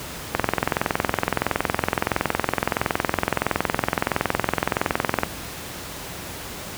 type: click train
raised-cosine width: 0.5 ms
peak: -3 dBFS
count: 106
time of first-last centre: 0.35-5.234 s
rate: 21.5 Hz
effects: pink hiss -34 dBFS RMS until 6.77 s + high-pass 60 Hz 12 dB/octave